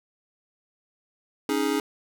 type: chord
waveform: square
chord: C# suspended second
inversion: none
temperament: just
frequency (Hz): 277.2 / 311.8 / 415.8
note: C#4 / D#4 / G#4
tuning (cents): 0 / +4 / +2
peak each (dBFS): -28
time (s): 1.49-1.8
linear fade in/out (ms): 2
effects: none